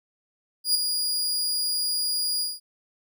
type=tone with ADSR envelope; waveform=sawtooth; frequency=4866 Hz; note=D#8; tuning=39 cents flat; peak=-14 dBFS; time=0.64-2.6 s; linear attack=110 ms; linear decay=4 ms; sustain=-7 dB; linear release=190 ms; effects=none